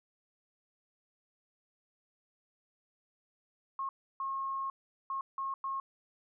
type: tone bursts at uneven times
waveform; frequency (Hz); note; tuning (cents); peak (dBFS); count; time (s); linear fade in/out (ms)
sine; 1082; C#6; -42; -33; 5; 3.79-3.89 / 4.2-4.7 / 5.1-5.21 / 5.38-5.54 / 5.64-5.8; 2
effects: none